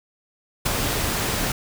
pink noise with ADSR envelope, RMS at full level -18 dBFS, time 0.65-1.52 s, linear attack 16 ms, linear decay 8 ms, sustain -6 dB, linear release 3 ms, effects none

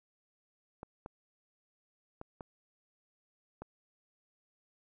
clicks, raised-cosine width 1 ms, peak -29 dBFS, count 5, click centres 0.831 / 1.061 / 2.214 / 2.408 / 3.62 s, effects none

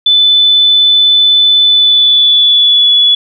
sine tone with pitch glide, 3504 to 3414 Hz, A7 to G#7, -8 to +47 cents, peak -4 dBFS, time 0.06-3.15 s, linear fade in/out 5 ms, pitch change -45 cents, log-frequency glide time 1.65-2.9 s, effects none

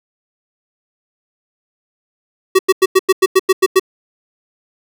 square tone bursts, 378.5 Hz, F#4, 39 cents sharp, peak -7 dBFS, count 10, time 2.55-3.797 s, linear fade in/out 10 ms, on 41 ms, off 93 ms, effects none

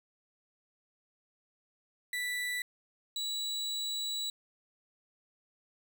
35% pulse tone pair in turn, 1972 / 3920 Hz, B6 / B7, -3 / -14 cents, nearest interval octave, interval 1189 cents, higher second, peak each -31 / -31 dBFS, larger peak neither, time 2.13-2.62 / 3.16-4.3 s, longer second, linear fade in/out 2 ms, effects none

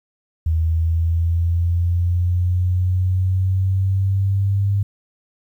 sine linear sweep, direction up, 80.2 to 100.3 Hz, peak -15 dBFS, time 0.46-4.83 s, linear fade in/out 5 ms, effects 9-bit

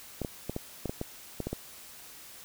clicks, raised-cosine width 2 ms, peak -19 dBFS, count 10, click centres 0.217 / 0.248 / 0.496 / 0.564 / 0.857 / 0.895 / 1.014 / 1.403 / 1.47 / 1.53 s, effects white hiss -49 dBFS RMS until 2.44 s

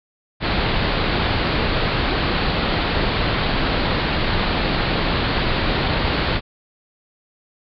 pink low-pass noise, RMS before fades -20 dBFS, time 0.4-6.41 s, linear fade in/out 50 ms, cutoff 4600 Hz, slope 96 dB/octave, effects none

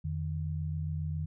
sine tone pair together, 86.2 / 153.59 Hz, F2 / D#3, -22 / -22 cents, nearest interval minor seventh, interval 1000 cents, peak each -34 / -34 dBFS, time 0.04-1.26 s, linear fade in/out 10 ms, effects none

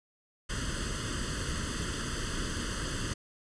pink noise with comb filter, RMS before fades -34 dBFS, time 0.49-3.14 s, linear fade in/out 10 ms, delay 0.64 ms, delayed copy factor +0.95, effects resampled to 22050 Hz

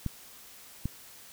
clicks, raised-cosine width 5 ms, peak -18 dBFS, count 2, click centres 0.063 / 0.856 s, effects white hiss -51 dBFS RMS until 1.32 s

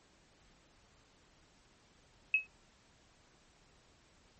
sine tone with exponential decay, 2572 Hz, E7, 43 cents flat, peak -21 dBFS, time 2.34-2.47 s, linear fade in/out 2 ms, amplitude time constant 28 ms, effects pink hiss -66 dBFS RMS until 4.39 s + MP3 32 kbps

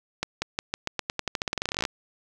accelerating click train, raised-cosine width 0.2 ms, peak -9 dBFS, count 25, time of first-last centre 0.23-1.852 s, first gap 190 ms, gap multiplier 0.89, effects none

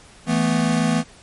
square chord, E suspended fourth, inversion none, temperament equal, 164.81 / 220 / 246.9 Hz, E3 / A3 / B3, 0 / 0 / 0 cents, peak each -22 dBFS, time 0.26-1.04 s, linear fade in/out 50 ms, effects pink hiss -47 dBFS RMS until 1.22 s + MP3 48 kbps

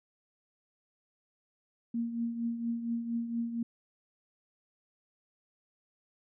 sine tone with tremolo, 233.1 Hz, A#3, in tune, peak -28 dBFS, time 1.94-3.63 s, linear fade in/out 5 ms, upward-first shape triangle, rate 4.3 Hz, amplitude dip 65%, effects none

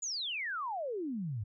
sine exponential sweep, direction down, 7110 to 96 Hz, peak -34 dBFS, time 0.02-1.44 s, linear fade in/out 10 ms, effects none

